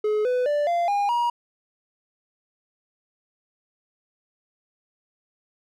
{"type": "tone with pitch steps", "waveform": "triangle", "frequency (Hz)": [424.8, 499.4, 587, 690.1, 811.2, 953.6], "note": ["G#4", "B4", "D5", "F5", "G#5", "A#5"], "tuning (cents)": [39, 19, -1, -21, -41, 39], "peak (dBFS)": -18, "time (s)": [0.04, 1.3], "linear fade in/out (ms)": 5, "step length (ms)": 210, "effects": []}